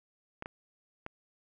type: clicks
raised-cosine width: 0.5 ms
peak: -24 dBFS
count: 3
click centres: 0.424 / 0.459 / 1.064 s
effects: none